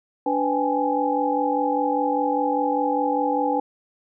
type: tone cluster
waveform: sine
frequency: 289.7 / 499.6 / 802 / 847 Hz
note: D4 / B4 / G5 / G#5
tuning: -24 / +20 / +39 / +34 cents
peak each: -25 dBFS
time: 0.26-3.6 s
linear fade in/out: 5 ms
effects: none